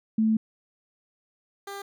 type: tone pair in turn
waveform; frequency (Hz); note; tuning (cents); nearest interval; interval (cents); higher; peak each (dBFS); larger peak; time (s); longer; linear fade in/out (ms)
sine / 15% pulse; 220 / 398.6; A3 / G4; 0 / +29; minor seventh; 1029; second; -19 / -29; first; 0.18-0.37 / 1.67-1.82; first; 5
effects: none